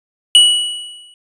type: tone with exponential decay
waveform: square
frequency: 2936 Hz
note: F#7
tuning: 14 cents flat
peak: -3 dBFS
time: 0.35-1.14 s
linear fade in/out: 1 ms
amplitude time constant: 170 ms
effects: resampled to 22050 Hz